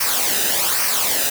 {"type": "noise with flanger", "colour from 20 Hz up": "white", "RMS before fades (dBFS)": -19, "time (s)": [0, 1.3], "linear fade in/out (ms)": 10, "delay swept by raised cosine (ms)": [0.27, 0.92], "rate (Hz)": 1.2, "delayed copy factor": -0.6, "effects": []}